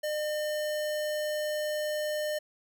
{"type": "tone", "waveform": "square", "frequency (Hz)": 605, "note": "D#5", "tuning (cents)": -49, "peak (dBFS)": -30, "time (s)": [0.03, 2.39], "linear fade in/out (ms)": 10, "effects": []}